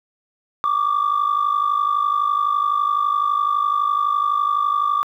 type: tone pair together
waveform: sine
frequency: 1143.1 / 1195 Hz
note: D6 / D6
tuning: -47 / +30 cents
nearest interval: minor second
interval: 77 cents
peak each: -18 dBFS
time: 0.64-5.03 s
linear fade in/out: 0 ms
effects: tanh soft clip ceiling -12 dBFS + 9-bit